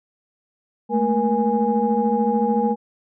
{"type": "tone cluster", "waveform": "sine", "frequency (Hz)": [213.8, 227.4, 476.3, 827], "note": ["A3", "A#3", "A#4", "G#5"], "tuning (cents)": [-49, -43, 37, -8], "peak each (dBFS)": -22, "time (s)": [0.89, 2.76], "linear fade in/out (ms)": 50, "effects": ["tanh soft clip ceiling -6 dBFS"]}